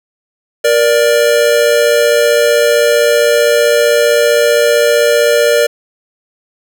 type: tone pair together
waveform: square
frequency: 471.8 / 587.3 Hz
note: A#4 / D5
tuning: +21 / 0 cents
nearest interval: major third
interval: 379 cents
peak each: -11 dBFS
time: 0.64-5.67 s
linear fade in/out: 10 ms
effects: none